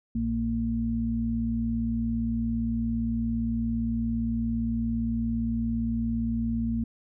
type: harmonic tone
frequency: 57.5 Hz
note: A#1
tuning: 23 cents flat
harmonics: 1 / 2 / 4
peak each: -32 / -35 / -26 dBFS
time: 0.15-6.84 s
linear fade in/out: 5 ms
effects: none